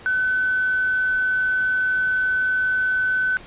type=tone with quantisation; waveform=sine; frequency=1512 Hz; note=F#6; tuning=37 cents sharp; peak=-18 dBFS; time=0.06-3.37 s; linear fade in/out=0 ms; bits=6; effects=pink hiss -43 dBFS RMS until 3.46 s + resampled to 8000 Hz